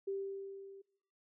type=tone with level ramp; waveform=sine; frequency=392 Hz; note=G4; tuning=in tune; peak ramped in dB=-34 to -51 dBFS; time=0.07-0.82 s; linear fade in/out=10 ms; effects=noise-tail reverb RT60 0.7 s tail -22 dB re dry